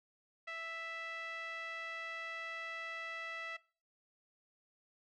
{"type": "tone with low-pass filter", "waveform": "5% pulse", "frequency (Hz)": 659.3, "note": "E5", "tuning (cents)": 0, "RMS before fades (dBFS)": -44, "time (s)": [0.47, 3.57], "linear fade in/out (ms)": 10, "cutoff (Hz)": 2100, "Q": 2.2, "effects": ["noise-tail reverb RT60 0.4 s tail -21 dB re dry"]}